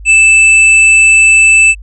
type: tone with hard clipping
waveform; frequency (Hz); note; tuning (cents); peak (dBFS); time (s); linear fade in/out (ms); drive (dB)
sine; 2637; E7; 0; -4; 0.05-1.75; 50; 12
effects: added 50 Hz sine -26 dBFS peak until 1.82 s + resampled to 22050 Hz